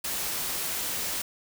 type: noise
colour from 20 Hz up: white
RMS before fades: -31 dBFS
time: 0.04-1.22 s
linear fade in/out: 5 ms
effects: none